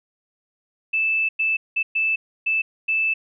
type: tone bursts at uneven times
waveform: sine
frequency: 2633 Hz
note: E7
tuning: 3 cents flat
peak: -18 dBFS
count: 6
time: 0.93-1.29 / 1.39-1.57 / 1.76-1.83 / 1.95-2.16 / 2.46-2.62 / 2.88-3.14 s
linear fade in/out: 10 ms
effects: none